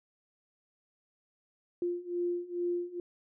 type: beating tone pair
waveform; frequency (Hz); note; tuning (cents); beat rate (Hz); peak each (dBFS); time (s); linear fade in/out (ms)
sine; 349.2 / 351.5; F4 / F4; 0 / +11; 2.3; -35 / -33; 1.82-3; 2
effects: none